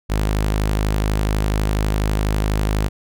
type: tone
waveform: sawtooth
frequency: 52.1 Hz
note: G#1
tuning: 6 cents sharp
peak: -13 dBFS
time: 0.09-2.89 s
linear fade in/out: 20 ms
effects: none